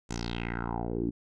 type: tone with low-pass filter sweep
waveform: 10% pulse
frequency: 58.2 Hz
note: A#1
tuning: 2 cents flat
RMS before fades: -33 dBFS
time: 0.09-1.11 s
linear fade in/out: 20 ms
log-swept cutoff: 7600 to 270 Hz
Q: 4.4
effects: none

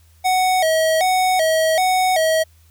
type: tone with vibrato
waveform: square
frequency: 689 Hz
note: F5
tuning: 24 cents flat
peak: -15 dBFS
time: 0.24-2.44 s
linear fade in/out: 20 ms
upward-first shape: square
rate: 1.3 Hz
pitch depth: 130 cents each way
effects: added 81 Hz sine -49 dBFS peak until 2.7 s + white hiss -58 dBFS RMS until 2.7 s

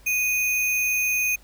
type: tone with sample-and-hold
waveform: sine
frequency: 2483 Hz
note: D#7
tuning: 4 cents flat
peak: -20 dBFS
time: 0.06-1.36 s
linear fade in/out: 10 ms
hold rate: 8820 Hz
effects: added 50 Hz sine -51 dBFS peak until 1.43 s + pink hiss -55 dBFS RMS until 1.43 s

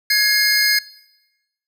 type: tone cluster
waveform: square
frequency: 1674 / 2139 / 4262 / 4965 Hz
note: G#6 / C7 / C8 / D#8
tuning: +13 / +38 / +31 / -5 cents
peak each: -20 dBFS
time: 0.1-0.79 s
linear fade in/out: 5 ms
effects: noise-tail reverb RT60 1.0 s tail -22 dB re dry

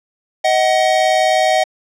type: tone pair together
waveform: square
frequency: 629.8 / 749 Hz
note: D#5 / F#5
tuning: +21 / +21 cents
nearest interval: minor third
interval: 300 cents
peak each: -15 dBFS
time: 0.44-1.64 s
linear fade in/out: 10 ms
effects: low-pass 7000 Hz 12 dB/octave

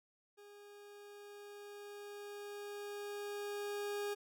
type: tone with level ramp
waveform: 40% pulse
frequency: 409.8 Hz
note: G#4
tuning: 23 cents flat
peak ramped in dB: -55 to -36 dBFS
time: 0.37-4.15 s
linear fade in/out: 20 ms
effects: none

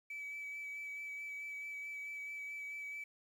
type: tone with vibrato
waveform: sine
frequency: 2295 Hz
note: D7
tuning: 40 cents flat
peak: -40 dBFS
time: 0.1-3.04 s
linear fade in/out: 5 ms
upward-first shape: sine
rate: 4.6 Hz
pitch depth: 15 cents each way
effects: tanh soft clip ceiling -40 dBFS + 11-bit

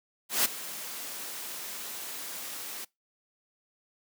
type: noise with ADSR envelope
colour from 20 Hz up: white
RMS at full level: -23 dBFS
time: 0.29-2.85 s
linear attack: 160 ms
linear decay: 13 ms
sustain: -16 dB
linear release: 9 ms
effects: noise-tail reverb RT60 0.2 s tail -24 dB re dry + high-pass 200 Hz 12 dB/octave

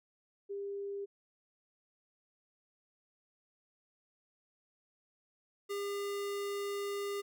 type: tone pair in turn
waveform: sine / square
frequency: 400 / 403.2 Hz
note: G4 / G4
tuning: +35 / +49 cents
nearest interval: unison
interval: 14 cents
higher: second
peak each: -37 / -36 dBFS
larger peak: second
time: 0.49-1.06 / 5.69-7.22 s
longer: second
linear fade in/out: 20 ms
effects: none

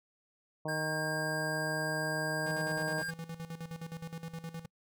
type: harmonic tone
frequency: 155.56 Hz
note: D#3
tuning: in tune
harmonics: 1 / 2 / 3 / 4 / 5 / 6 / 7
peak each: -38 / -42 / -42 / -38 / -45 / -44 / -50 dBFS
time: 0.65-3.02 s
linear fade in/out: 5 ms
type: tone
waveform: square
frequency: 1603 Hz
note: G6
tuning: 38 cents sharp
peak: -36 dBFS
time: 0.68-3.11 s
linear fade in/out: 10 ms
type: tone with tremolo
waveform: square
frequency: 164.81 Hz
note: E3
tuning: in tune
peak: -39 dBFS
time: 2.46-4.66 s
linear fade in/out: 5 ms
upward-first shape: square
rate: 9.6 Hz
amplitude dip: 75%
effects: noise-tail reverb RT60 0.1 s tail -26 dB re dry

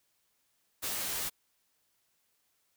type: noise with comb filter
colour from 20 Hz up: white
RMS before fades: -35 dBFS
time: 0.82-1.3 s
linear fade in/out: 20 ms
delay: 14 ms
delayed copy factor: -0.55
effects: white hiss -75 dBFS RMS until 2.76 s

